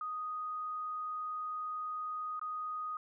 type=tone with dropouts; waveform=sine; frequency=1244.5 Hz; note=D#6; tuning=in tune; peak=-36 dBFS; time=0.01-2.97 s; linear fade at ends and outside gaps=2 ms; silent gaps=2.395-2.414 s; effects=none